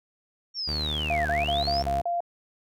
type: linear two-way sweep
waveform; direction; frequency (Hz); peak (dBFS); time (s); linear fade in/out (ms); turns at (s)
sine; down then up; 5588 to 1492 to 5588; -28; 0.54-1.84; 50; 1.29
type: tone with pitch glide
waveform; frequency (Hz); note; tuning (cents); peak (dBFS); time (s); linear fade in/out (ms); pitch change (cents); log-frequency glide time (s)
sawtooth; 75.8 to 68.71; D#2 to C#2; -45 to -15; -26; 0.67-2.02; 20; -170; 1.19-1.9
type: tone bursts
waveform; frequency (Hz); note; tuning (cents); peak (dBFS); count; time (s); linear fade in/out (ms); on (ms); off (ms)
sine; 693; F5; -14; -24; 6; 1.1-2.205; 2; 150; 41
effects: none